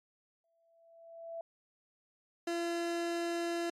sine tone with exponential growth, 666 Hz, E5, 18 cents sharp, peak -37 dBFS, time 0.44-1.41 s, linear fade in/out 2 ms, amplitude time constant 210 ms
30% pulse tone, 340.6 Hz, F4, 43 cents flat, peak -30 dBFS, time 2.47-3.7 s, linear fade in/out 5 ms
effects low-pass 9000 Hz 12 dB/octave + MP3 64 kbps

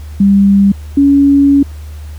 sine tone pair in turn, 198.4 / 280.6 Hz, G3 / C#4, +21 / +21 cents, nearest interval tritone, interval 600 cents, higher second, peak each -4 dBFS, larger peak neither, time 0.2-0.72 / 0.97-1.63 s, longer second, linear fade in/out 5 ms, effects added 75 Hz sine -24 dBFS peak until 2.18 s + pink hiss -42 dBFS RMS until 2.18 s

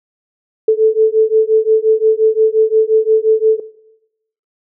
sine beating tone pair, 436.2 / 441.9 Hz, A4 / A4, -15 / +7 cents, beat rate 5.7 Hz, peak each -11 dBFS, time 0.68-3.6 s, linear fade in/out 5 ms, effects noise-tail reverb RT60 0.9 s tail -19 dB re dry

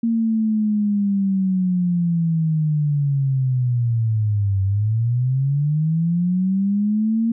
sine linear two-way sweep, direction down then up, 231.2 to 95.5 to 231.2 Hz, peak -16 dBFS, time 0.03-7.32 s, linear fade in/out 5 ms, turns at 4.63 s, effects none

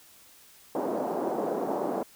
white band-pass noise, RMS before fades -30 dBFS, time 0.75-2.03 s, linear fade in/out 2 ms, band 230 to 750 Hz, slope 24 dB/octave, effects white hiss -55 dBFS RMS until 2.15 s

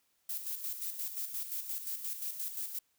violet noise with tremolo, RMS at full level -37 dBFS, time 0.29-2.79 s, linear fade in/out 5 ms, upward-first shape square, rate 5.7 Hz, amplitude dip 55%, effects white hiss -75 dBFS RMS until 2.98 s

